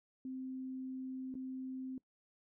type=tone with dropouts; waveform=sine; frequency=260.3 Hz; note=C4; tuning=9 cents flat; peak=-40 dBFS; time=0.25-1.98 s; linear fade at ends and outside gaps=2 ms; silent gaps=1.342-1.352 s; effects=noise-tail reverb RT60 0.1 s tail -22 dB re dry